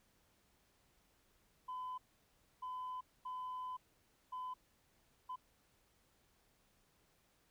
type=tone bursts at uneven times; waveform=sine; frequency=1011 Hz; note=B5; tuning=40 cents sharp; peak=-40 dBFS; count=5; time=1.68-1.98 / 2.62-3.01 / 3.25-3.77 / 4.32-4.54 / 5.29-5.36 s; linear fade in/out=10 ms; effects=tanh soft clip ceiling -39 dBFS + pink hiss -74 dBFS RMS until 7.5 s